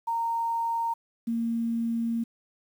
sine tone pair in turn, 923 / 230.8 Hz, A#5 / A#3, -17 / -17 cents, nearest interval 2 octaves, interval 2400 cents, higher first, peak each -25 dBFS, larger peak neither, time 0.07-0.94 / 1.27-2.24 s, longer second, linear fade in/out 10 ms, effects 9-bit

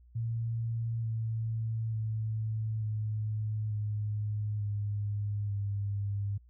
sine tone with pitch steps, 114.7 / 112.27 / 109.9 / 107.58 / 105.3 / 103.08 / 100.9 Hz, A#2 / A2 / A2 / A2 / G#2 / G#2 / G#2, -28 / +35 / -2 / -39 / +24 / -12 / -49 cents, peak -30 dBFS, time 0.15-6.38 s, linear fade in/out 10 ms, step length 890 ms, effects added 60 Hz sine -55 dBFS peak until 6.49 s

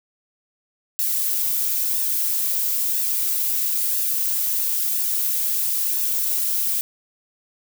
violet noise with flanger, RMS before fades -22 dBFS, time 0.99-6.81 s, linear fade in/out 0 ms, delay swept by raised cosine 1.1 to 4.2 ms, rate 1 Hz, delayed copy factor +0.5, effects none

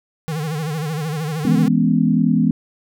square tone with vibrato, 155 Hz, D#3, 6 cents flat, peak -22 dBFS, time 0.28-1.68 s, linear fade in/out 0 ms, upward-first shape sine, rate 13 Hz, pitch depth 110 cents each way
sine chord, C# minor seventh, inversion first, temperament equal, 164.81 / 207.7 / 246.9 / 277.2 Hz, E3 / G#3 / B3 / C#4, 0 / 0 / 0 / 0 cents, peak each -18 / -18 / -17 / -23 dBFS, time 1.45-2.51 s, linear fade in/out 2 ms
effects none

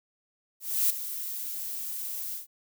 violet noise with ADSR envelope, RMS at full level -23 dBFS, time 0.6-2.47 s, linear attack 300 ms, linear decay 8 ms, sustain -12 dB, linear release 130 ms, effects none

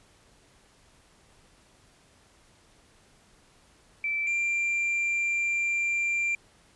sine / triangle tone pair in turn, 2329 / 2372 Hz, D7 / D7, -15 / +17 cents, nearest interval unison, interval 32 cents, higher second, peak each -26 / -23 dBFS, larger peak second, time 4.04-4.27 / 4.27-6.35 s, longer second, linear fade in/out 2 ms, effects pink hiss -60 dBFS RMS until 6.75 s + resampled to 24000 Hz

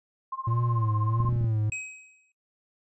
sine tone with tremolo, 1058 Hz, C6, 19 cents sharp, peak -28 dBFS, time 0.32-1.31 s, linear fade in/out 5 ms, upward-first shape sine, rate 16 Hz, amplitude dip 90%
triangle tone with vibrato, 113.2 Hz, A2, 50 cents sharp, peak -21 dBFS, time 0.47-1.7 s, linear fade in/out 5 ms, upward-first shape sine, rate 1.5 Hz, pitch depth 100 cents each way
clicks, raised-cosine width 5 ms, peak -20 dBFS, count 7, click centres 1.203 / 1.249 / 1.29 / 1.327 / 1.359 / 1.411 / 1.442 s
square tone with exponential decay, 2536 Hz, D#7, 32 cents sharp, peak -29 dBFS, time 1.72-2.32 s, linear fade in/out 2 ms, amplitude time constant 130 ms
effects noise-tail reverb RT60 0.3 s tail -26 dB re dry + resampled to 24000 Hz

